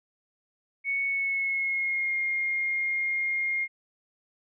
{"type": "tone with pitch glide", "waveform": "sine", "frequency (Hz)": [2217, 2130], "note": ["C#7", "C7"], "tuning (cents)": [0, 30], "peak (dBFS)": -25, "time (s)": [0.84, 3.68], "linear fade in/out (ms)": 50, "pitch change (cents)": -70, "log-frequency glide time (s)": [1.05, 2.15], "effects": []}